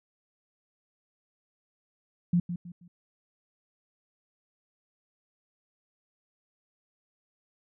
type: tone with echo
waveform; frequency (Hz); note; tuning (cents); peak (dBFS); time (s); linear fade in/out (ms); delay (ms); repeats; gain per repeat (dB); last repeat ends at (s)
sine; 174.61; F3; 0; -20; 2.33-2.4; 5; 160; 3; -10; 2.88
effects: none